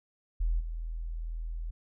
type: tone with level steps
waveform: sine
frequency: 41 Hz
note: E1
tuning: 9 cents flat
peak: -25 / -33 dBFS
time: 0.4-1.71 s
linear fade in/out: 10 ms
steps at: 0.59 s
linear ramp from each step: 20 ms
effects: none